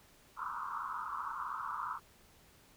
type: band-pass noise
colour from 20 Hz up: pink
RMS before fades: -40 dBFS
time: 0.36-2 s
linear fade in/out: 50 ms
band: 940 to 1400 Hz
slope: 96 dB/octave
effects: pink hiss -63 dBFS RMS until 2.76 s